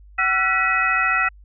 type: tone cluster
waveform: sine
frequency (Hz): 757 / 1343 / 1477 / 1948 / 2542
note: F#5 / E6 / F#6 / B6 / D#7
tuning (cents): +39 / +32 / -3 / -24 / +36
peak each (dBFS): -28 / -21 / -26 / -21 / -23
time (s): 0.18-1.29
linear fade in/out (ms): 10
effects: added 50 Hz sine -43 dBFS peak until 1.44 s